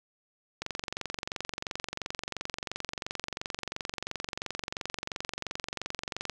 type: click train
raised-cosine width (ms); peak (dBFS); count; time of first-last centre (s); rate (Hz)
0.2; -16; 131; 0.62-6.297; 22.9
effects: none